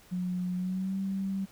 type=tone with pitch glide; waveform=sine; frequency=180.7 to 193.67 Hz; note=F#3 to G3; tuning=-41 to -21 cents; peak=-29 dBFS; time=0.11-1.46 s; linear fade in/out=20 ms; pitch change=+120 cents; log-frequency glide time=0.55-0.98 s; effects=pink hiss -57 dBFS RMS until 1.51 s